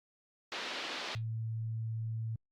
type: band-pass noise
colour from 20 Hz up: white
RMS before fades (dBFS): -40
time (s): 0.52-1.15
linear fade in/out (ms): 0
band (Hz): 230 to 4200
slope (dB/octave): 24
type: tone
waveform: sine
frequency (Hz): 112.2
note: A2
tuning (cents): +34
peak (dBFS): -34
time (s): 1.15-2.36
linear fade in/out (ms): 5
effects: Opus 48 kbps